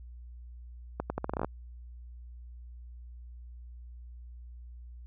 accelerating click train, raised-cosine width 1 ms, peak -17 dBFS, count 11, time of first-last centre 1-1.446 s, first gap 100 ms, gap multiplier 0.8, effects added 60 Hz sine -44 dBFS peak until 5.06 s

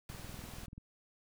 pink noise, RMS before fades -50 dBFS, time 0.09-0.66 s, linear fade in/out 2 ms
click train, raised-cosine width 5 ms, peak -36 dBFS, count 15, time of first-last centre 0.1-0.78 s, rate 20.6 Hz
effects none

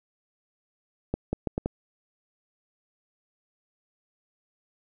accelerating click train, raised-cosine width 2 ms, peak -13 dBFS, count 5, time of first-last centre 1.14-1.66 s, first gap 190 ms, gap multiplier 0.75, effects none

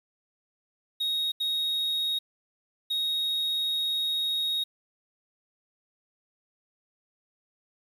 triangle tone bursts at uneven times, 3757 Hz, A#7, 13 cents sharp, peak -24 dBFS, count 3, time 1-1.32 / 1.4-2.19 / 2.9-4.64 s, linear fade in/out 10 ms, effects 9-bit

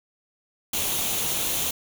white noise with comb filter, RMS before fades -26 dBFS, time 0.73-1.71 s, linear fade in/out 5 ms, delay 0.3 ms, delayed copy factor +0.5, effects none

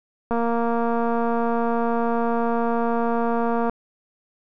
click train, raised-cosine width 1 ms, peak -11 dBFS, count 790, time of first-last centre 0.31-3.696 s, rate 233 Hz, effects none

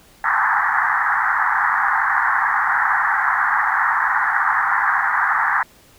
white band-pass noise, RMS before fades -18 dBFS, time 0.24-5.63 s, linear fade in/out 2 ms, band 780 to 1900 Hz, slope 96 dB/octave, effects pink hiss -50 dBFS RMS until 5.98 s

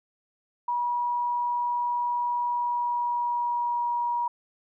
sine tone with pitch glide, 965 to 956.7 Hz, B5 to A#5, -40 to +45 cents, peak -24 dBFS, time 0.68-4.28 s, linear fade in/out 5 ms, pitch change -15 cents, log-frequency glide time 2.49-3.89 s, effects none

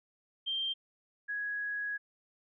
sine tone pair in turn, 3165 / 1666 Hz, G7 / G#6, +16 / +5 cents, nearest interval major seventh, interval 1111 cents, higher first, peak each -31 / -33 dBFS, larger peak first, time 0.46-0.74 / 1.28-1.98 s, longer second, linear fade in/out 20 ms, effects none

